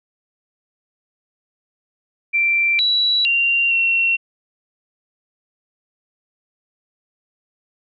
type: tone with pitch steps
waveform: sine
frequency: 2352 / 3922 / 2768 / 2725 Hz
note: D7 / B7 / F7 / F7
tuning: +2 / -13 / -16 / -43 cents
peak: -14 dBFS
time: 2.33-4.17 s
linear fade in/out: 20 ms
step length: 460 ms
effects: none